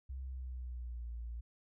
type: tone with pitch glide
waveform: sine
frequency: 65.7 to 58.19 Hz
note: C2 to A#1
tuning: +8 to -2 cents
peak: -40 dBFS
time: 0.09-1.41 s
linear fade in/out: 10 ms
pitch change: -210 cents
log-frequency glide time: 0.2-1.1 s
effects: none